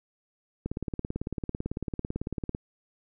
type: click train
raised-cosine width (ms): 3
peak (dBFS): -18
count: 35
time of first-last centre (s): 0.66-2.549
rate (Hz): 18
effects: none